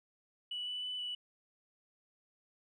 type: tone with pitch steps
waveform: sine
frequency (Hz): 2952 / 2976 / 2992 / 2957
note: F#7 / F#7 / F#7 / F#7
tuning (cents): -5 / +9 / +19 / -2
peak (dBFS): -36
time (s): 0.51-1.15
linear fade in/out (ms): 5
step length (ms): 160
effects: tanh soft clip ceiling -32 dBFS